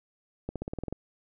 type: accelerating click train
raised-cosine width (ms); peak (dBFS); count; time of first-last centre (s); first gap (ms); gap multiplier
2; -20; 9; 0.49-0.926; 67; 0.94
effects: none